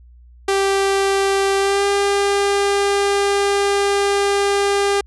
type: tone with pitch glide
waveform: sawtooth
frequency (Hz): 392 to 400.9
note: G4 to G4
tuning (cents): 0 to +39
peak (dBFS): -11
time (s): 0.48-5.01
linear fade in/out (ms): 5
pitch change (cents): +39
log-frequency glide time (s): 1.58-1.85
effects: added 60 Hz sine -42 dBFS peak until 5.06 s + resampled to 24000 Hz